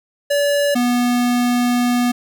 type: tone pair in turn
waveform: square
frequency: 574 / 244 Hz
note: D5 / B3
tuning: -40 / -21 cents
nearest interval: octave + minor third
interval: 1481 cents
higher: first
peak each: -15 dBFS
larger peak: neither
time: 0.3-0.75 / 0.75-2.12 s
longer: second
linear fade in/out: 10 ms
effects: none